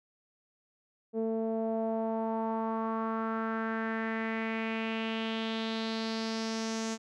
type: tone with low-pass filter sweep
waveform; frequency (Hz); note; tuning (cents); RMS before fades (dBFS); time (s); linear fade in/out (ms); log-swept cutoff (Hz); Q
sawtooth; 223.5; A3; +27; -33; 1.13-6.98; 50; 500 to 6700; 3.5
effects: none